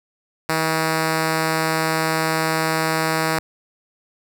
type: tone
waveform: 5% pulse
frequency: 160 Hz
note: D#3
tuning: 49 cents sharp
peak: -7 dBFS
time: 0.49-3.39 s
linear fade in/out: 2 ms
effects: none